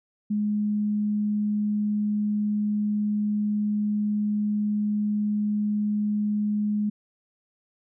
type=tone; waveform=sine; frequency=209.1 Hz; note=G#3; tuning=12 cents sharp; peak=-22 dBFS; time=0.3-6.9 s; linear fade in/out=10 ms; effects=none